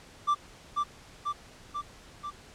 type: tone with echo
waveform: triangle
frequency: 1174.7 Hz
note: D6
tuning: in tune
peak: -20 dBFS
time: 0.27-0.35 s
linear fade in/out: 20 ms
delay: 490 ms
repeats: 4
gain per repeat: -3 dB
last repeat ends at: 2.31 s
effects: pink hiss -52 dBFS RMS until 2.54 s + low-pass 8000 Hz 12 dB/octave